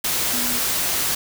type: tone in noise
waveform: sine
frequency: 244.6 Hz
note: B3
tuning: 16 cents flat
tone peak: -30 dBFS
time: 0.33-0.59 s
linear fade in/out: 5 ms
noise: white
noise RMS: -22 dBFS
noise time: 0.04-1.15 s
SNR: -11 dB
effects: none